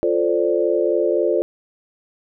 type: chord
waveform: sine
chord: D minor seventh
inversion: first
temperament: equal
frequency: 349.2 / 440 / 523.3 / 587.3 Hz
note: F4 / A4 / C5 / D5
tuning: 0 / 0 / 0 / 0 cents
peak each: -20 / -21 / -22 / -22 dBFS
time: 0.03-1.42 s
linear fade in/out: 0 ms
effects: none